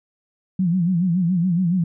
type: tone with vibrato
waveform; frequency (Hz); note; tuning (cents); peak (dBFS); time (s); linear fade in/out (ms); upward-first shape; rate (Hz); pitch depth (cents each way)
sine; 177.1; F3; +24; -16; 0.59-1.84; 5; sine; 7.1; 120
effects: none